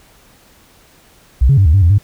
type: tone with pitch steps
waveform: sine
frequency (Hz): 63 / 137.8 / 98 / 76 / 98.4 / 84.7 / 101.3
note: B1 / C#3 / G2 / D#2 / G2 / E2 / G#2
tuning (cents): +35 / -10 / 0 / -40 / +7 / +48 / -43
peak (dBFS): -5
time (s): 1.41-1.984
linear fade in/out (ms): 10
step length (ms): 82
effects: tanh soft clip ceiling -2 dBFS + pink hiss -48 dBFS RMS until 2.03 s